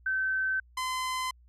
sine / sawtooth tone pair in turn, 1538 / 1026.5 Hz, G6 / C6, -33 / -33 cents, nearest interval perfect fifth, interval 700 cents, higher first, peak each -26 dBFS, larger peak neither, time 0.06-0.6 / 0.77-1.31 s, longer neither, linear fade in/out 5 ms, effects added 60 Hz sine -55 dBFS peak until 1.48 s + low-pass 11000 Hz 12 dB/octave

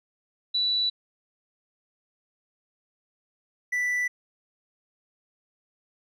sine / triangle tone pair in turn, 3951 / 1975.5 Hz, B7 / B6, 0 / 0 cents, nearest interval octave, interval 1200 cents, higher first, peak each -22 dBFS, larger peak neither, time 0.54-0.9 / 3.72-4.08 s, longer neither, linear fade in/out 10 ms, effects none

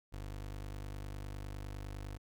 25% pulse tone, 49.87 Hz, G1, 30 cents sharp, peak -38 dBFS, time 0.12-2.18 s, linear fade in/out 20 ms, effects none

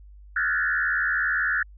sine tone with frequency modulation, 1600 Hz, G6, 35 cents sharp, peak -21 dBFS, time 0.36-1.63 s, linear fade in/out 5 ms, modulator 79 Hz, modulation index 2.6, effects added 50 Hz sine -44 dBFS peak until 1.77 s

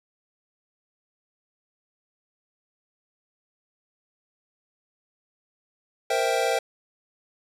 square chord, C dominant seventh, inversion third, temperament equal, 466.2 / 523.3 / 659.3 / 784 Hz, Bb4 / C5 / E5 / G5, 0 / 0 / 0 / 0 cents, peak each -28 dBFS, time 6.1-6.59 s, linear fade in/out 5 ms, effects low-pass 11000 Hz 12 dB/octave + 9-bit

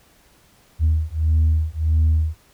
sine beating tone pair, 78.1 / 79.7 Hz, D#2 / D#2, +7 / +42 cents, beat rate 1.6 Hz, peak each -17 dBFS, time 0.79-2.37 s, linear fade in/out 50 ms, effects tanh soft clip ceiling -11 dBFS + pink hiss -55 dBFS RMS until 2.53 s

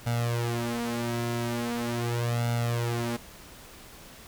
sawtooth tone with flanger, 118.4 Hz, A#2, 27 cents sharp, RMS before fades -29 dBFS, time 0.06-3.17 s, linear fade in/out 10 ms, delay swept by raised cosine 1.4 to 5.5 ms, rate 0.41 Hz, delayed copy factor +0.9, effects pink hiss -48 dBFS RMS until 4.27 s

